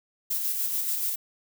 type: noise with tremolo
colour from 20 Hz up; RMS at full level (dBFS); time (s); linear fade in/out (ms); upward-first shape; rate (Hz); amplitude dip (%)
violet; -27; 0.3-1.16; 10; square; 6.9; 30
effects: none